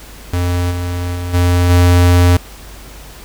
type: tone with level steps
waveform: square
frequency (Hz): 88.4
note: F2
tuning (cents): +22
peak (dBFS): -14 / -18 / -20 / -10 / -7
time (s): 0.33-2.37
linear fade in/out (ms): 5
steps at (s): 0.7 / 1.14 / 1.33 / 1.69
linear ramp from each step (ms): 20
effects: added 50 Hz sine -35 dBFS peak until 3.24 s + pink hiss -37 dBFS RMS until 3.24 s